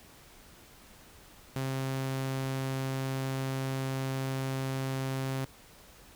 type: tone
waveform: sawtooth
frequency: 133.3 Hz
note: C3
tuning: 33 cents sharp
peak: -27 dBFS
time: 1.56-5.45 s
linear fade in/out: 2 ms
effects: pink hiss -55 dBFS RMS until 6.15 s